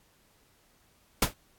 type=noise with exponential decay; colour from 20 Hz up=pink; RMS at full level=-17 dBFS; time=1.22-1.34 s; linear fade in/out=5 ms; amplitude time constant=24 ms; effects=pink hiss -65 dBFS RMS until 1.58 s + AAC 64 kbps